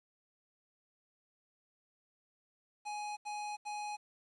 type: tone bursts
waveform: square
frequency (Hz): 835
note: G#5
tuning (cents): +9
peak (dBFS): -39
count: 3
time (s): 2.85-3.97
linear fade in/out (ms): 20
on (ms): 320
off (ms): 80
effects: resampled to 22050 Hz + 11-bit

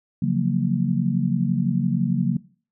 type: chord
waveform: sine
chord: Gb major seventh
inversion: second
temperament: just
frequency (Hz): 138.75 / 173.43 / 185 / 231.2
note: Db3 / F3 / Gb3 / Bb3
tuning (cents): +2 / -12 / 0 / -14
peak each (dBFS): -24 / -25 / -23 / -24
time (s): 0.22-2.37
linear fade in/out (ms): 5
effects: noise-tail reverb RT60 0.4 s tail -20 dB re dry

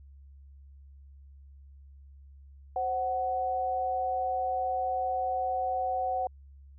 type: tone pair together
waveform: sine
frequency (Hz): 523.3 / 745.9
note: C5 / F#5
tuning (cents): 0 / +14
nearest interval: tritone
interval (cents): 614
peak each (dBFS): -34 / -28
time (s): 2.76-6.27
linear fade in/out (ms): 2
effects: added 69 Hz sine -49 dBFS peak until 6.78 s

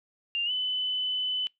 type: tone with pitch glide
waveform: sine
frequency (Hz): 2794 to 3012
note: F7 to F#7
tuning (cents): 0 to +30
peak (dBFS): -26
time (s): 0.35-1.47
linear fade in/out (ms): 0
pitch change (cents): +130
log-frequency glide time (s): 0.45-0.51
effects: noise-tail reverb RT60 0.2 s tail -25 dB re dry

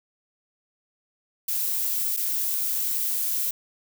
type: noise with dropouts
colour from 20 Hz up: violet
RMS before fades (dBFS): -26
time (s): 1.48-3.51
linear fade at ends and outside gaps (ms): 5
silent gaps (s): 2.166-2.171
effects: none

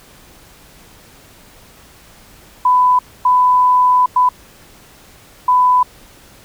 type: tone bursts at uneven times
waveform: sine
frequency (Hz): 999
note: B5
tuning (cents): +20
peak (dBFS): -8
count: 4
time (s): 2.65-2.99 / 3.25-4.06 / 4.16-4.29 / 5.48-5.83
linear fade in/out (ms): 5
effects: pink hiss -44 dBFS RMS until 6.44 s

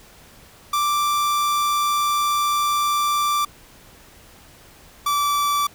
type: tone pair in turn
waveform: 45% pulse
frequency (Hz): 1174.7 / 1160.5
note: D6 / D6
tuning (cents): 0 / -21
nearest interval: unison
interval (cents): 21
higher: first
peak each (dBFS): -18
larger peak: neither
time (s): 0.73-3.45 / 5.06-5.67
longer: first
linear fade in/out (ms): 5
effects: pink hiss -48 dBFS RMS until 5.74 s

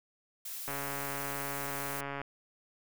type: noise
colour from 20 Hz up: blue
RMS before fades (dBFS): -41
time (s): 0.45-2.01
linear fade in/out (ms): 5
type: click train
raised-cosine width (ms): 0.5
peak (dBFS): -23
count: 216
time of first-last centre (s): 0.68-2.216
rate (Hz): 140
effects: none

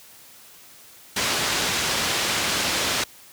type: low-pass noise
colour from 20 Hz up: white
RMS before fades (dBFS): -24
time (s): 1.16-3.04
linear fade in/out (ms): 5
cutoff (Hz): 5300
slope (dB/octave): 12
effects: white hiss -48 dBFS RMS until 3.32 s + high-pass 60 Hz 12 dB/octave

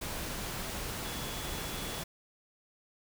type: tone in noise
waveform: sine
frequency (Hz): 3400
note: G#7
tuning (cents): +40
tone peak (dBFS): -47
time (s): 1.04-2.03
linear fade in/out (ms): 10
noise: pink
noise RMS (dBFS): -38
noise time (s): 0.01-2.04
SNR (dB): -12
effects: none

